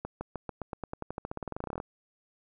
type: accelerating click train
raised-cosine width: 1 ms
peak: -21 dBFS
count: 26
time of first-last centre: 0.05-1.801 s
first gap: 160 ms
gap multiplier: 0.92
effects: none